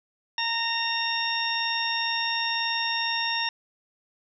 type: harmonic tone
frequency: 921 Hz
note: A#5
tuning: 21 cents flat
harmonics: 1 / 2 / 3 / 4 / 6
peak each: -31 / -31 / -31 / -31 / -31 dBFS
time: 0.38-3.49 s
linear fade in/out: 2 ms
effects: none